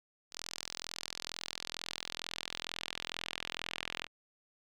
sawtooth tone with band-pass filter sweep, 42.19 Hz, E1, 41 cents sharp, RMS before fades -43 dBFS, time 0.31-4.08 s, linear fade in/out 50 ms, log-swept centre 5400 to 2800 Hz, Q 1.9, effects none

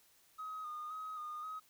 triangle tone with vibrato, 1244.5 Hz, D#6, in tune, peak -38 dBFS, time 0.38-1.6 s, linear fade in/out 20 ms, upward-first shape square, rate 1.9 Hz, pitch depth 30 cents each way, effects tanh soft clip ceiling -38 dBFS + white hiss -68 dBFS RMS until 1.69 s

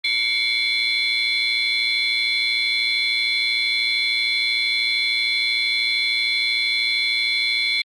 sine tone cluster, 2167 / 2280 / 3454 / 4108 Hz, C#7 / C#7 / A7 / C8, -40 / +48 / -33 / -33 cents, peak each -23 dBFS, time 0.04-7.82 s, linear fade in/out 5 ms, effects tanh soft clip ceiling -12 dBFS + Opus 48 kbps

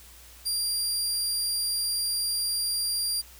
25% pulse tone, 4772 Hz, D8, 27 cents sharp, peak -21 dBFS, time 0.45-3.22 s, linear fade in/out 20 ms, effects added 60 Hz sine -52 dBFS peak until 3.39 s + white hiss -51 dBFS RMS until 3.39 s

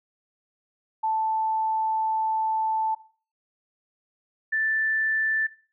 sine tone pair in turn, 880 / 1763.6 Hz, A5 / A6, 0 / +4 cents, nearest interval octave, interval 1204 cents, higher second, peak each -22 dBFS, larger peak neither, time 1.03-2.95 / 4.52-5.47 s, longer first, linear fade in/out 10 ms, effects noise-tail reverb RT60 0.4 s tail -17 dB re dry

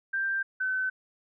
sine tone pair in turn, 1577 / 1521.4 Hz, G6 / F#6, +10 / +48 cents, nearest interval minor second, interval 62 cents, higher first, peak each -26 dBFS, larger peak neither, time 0.13-0.43 / 0.6-0.9 s, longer neither, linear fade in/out 10 ms, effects none

